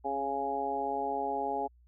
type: harmonic tone with a mistuned harmonic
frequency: 138.59 Hz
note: C#3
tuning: in tune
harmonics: 2 / 3 / 4 / 5 / 6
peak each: -41 / -37 / -40 / -36 / -33 dBFS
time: 0.04-1.68 s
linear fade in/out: 20 ms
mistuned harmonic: 2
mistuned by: -22 cents
effects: added 60 Hz sine -58 dBFS peak until 1.87 s